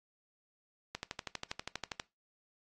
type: click train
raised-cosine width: 0.2 ms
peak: -20 dBFS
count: 14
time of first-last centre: 0.95-1.998 s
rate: 12.4 Hz
effects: noise-tail reverb RT60 0.2 s tail -19 dB re dry + AAC 32 kbps